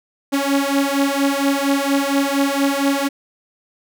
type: beating tone pair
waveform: sawtooth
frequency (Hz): 275.9 / 280.2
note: C#4 / C#4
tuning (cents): -8 / +19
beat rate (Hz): 4.3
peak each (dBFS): -15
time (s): 0.32-3.09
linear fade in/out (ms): 20
effects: none